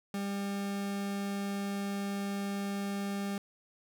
40% pulse tone, 199.5 Hz, G3, 31 cents sharp, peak -32 dBFS, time 0.14-3.38 s, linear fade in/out 2 ms, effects none

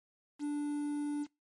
triangle tone with quantisation, 292.7 Hz, D4, 6 cents flat, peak -30 dBFS, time 0.39-1.27 s, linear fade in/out 50 ms, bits 9, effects noise-tail reverb RT60 0.2 s tail -23 dB re dry + MP3 48 kbps

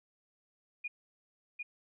sine tone with echo, 2440 Hz, D#7, 34 cents flat, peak -35 dBFS, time 0.84-0.88 s, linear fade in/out 10 ms, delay 750 ms, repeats 1, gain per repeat -2 dB, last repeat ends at 1.63 s, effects none

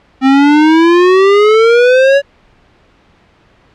square exponential sweep, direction up, 261.6 to 568 Hz, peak -5 dBFS, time 0.21-2.22 s, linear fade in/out 50 ms, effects pink hiss -48 dBFS RMS until 3.74 s + low-pass 3000 Hz 12 dB/octave

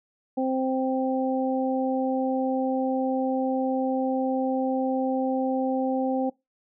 harmonic tone, 261.6 Hz, C4, in tune, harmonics 1 / 2 / 3, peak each -25 / -28 / -30 dBFS, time 0.37-6.3 s, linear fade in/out 10 ms, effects noise-tail reverb RT60 0.2 s tail -22 dB re dry

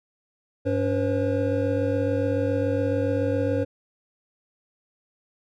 triangle tone cluster, 99.6 / 282.3 / 487.9 / 535 Hz, G2 / C#4 / B4 / C5, +28 / +32 / -21 / +38 cents, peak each -25 dBFS, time 0.65-3.65 s, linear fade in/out 20 ms, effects none

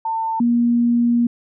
sine tone pair in turn, 897 / 237.6 Hz, A5 / A#3, +33 / +33 cents, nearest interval octave + major seventh, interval 2300 cents, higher first, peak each -19 / -13 dBFS, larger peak second, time 0.05-0.4 / 0.4-1.27 s, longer second, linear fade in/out 5 ms, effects none

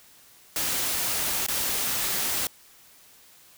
white noise with dropouts, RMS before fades -27 dBFS, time 0.56-2.47 s, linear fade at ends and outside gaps 1 ms, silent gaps 1.464-1.484 s, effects white hiss -54 dBFS RMS until 3.57 s

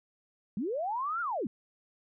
sine linear two-way sweep, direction up then down, 176.8 to 1435 to 176.8 Hz, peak -30 dBFS, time 0.57-1.47 s, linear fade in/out 2 ms, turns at 1.21 s, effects none

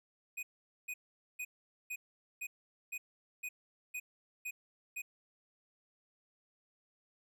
square tone bursts, 2491 Hz, D#7, 1 cent sharp, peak -39 dBFS, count 10, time 0.37-5.02 s, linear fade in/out 10 ms, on 60 ms, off 450 ms, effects none

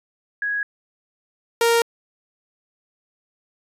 sine / sawtooth tone pair in turn, 1661.2 / 465.1 Hz, G#6 / A#4, 0 / -4 cents, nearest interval octave + minor seventh, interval 2204 cents, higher first, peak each -21 / -11 dBFS, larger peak second, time 0.42-0.63 / 1.61-1.82 s, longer neither, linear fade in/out 2 ms, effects resampled to 32000 Hz

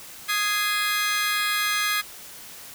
25% pulse chord, Ab major, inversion second, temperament just, 1245.9 / 1661.2 / 2077 Hz, Eb6 / Ab6 / C7, +2 / 0 / -13 cents, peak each -23 / -22 / -24 dBFS, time 0.28-2.02 s, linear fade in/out 20 ms, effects white hiss -42 dBFS RMS until 2.74 s

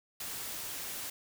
white noise, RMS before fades -40 dBFS, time 0.2-1.1 s, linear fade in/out 5 ms, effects none

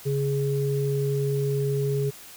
sine tone pair together, 138.86 / 416.1 Hz, C#3 / G#4, +3 / +3 cents, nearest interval octave + perfect fifth, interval 1900 cents, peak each -24 / -26 dBFS, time 0.05-2.11 s, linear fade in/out 20 ms, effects white hiss -45 dBFS RMS until 2.36 s

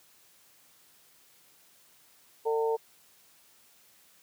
harmonic tone, 150 Hz, D3, 37 cents sharp, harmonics 3 / 4 / 5 / 6, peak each -26 / -40 / -40 / -33 dBFS, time 2.45-2.77 s, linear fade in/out 20 ms, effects white hiss -61 dBFS RMS until 4.22 s + high-pass 80 Hz 12 dB/octave

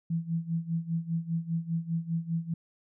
sine tone with tremolo, 165.9 Hz, E3, 11 cents sharp, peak -25 dBFS, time 0.1-2.54 s, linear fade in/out 5 ms, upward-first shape sine, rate 5 Hz, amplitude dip 85%, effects none

